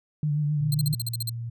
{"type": "tone with vibrato", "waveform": "sine", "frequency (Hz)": 148.7, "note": "D3", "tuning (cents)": 22, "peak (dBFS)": -22, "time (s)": [0.23, 0.94], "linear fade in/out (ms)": 2, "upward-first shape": "sine", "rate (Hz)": 7.6, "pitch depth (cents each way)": 37}
{"type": "tone with pitch glide", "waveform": "sine", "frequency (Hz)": [120, 116.85], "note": ["B2", "A#2"], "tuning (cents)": [-49, 5], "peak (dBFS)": -30, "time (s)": [0.6, 1.5], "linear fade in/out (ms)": 10, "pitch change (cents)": -46, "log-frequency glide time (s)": [0.89, 1.22]}
{"type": "tone bursts", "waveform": "15% pulse", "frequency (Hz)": 4170, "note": "C8", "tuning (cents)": -7, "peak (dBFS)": -21, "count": 9, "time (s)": [0.72, 1.295], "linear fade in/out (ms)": 2, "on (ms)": 23, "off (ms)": 46}
{"effects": []}